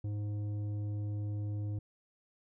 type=tone with tanh clipping; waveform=sine; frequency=103.83 Hz; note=G#2; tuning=in tune; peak=-35 dBFS; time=0.04-1.79 s; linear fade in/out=5 ms; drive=9 dB; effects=none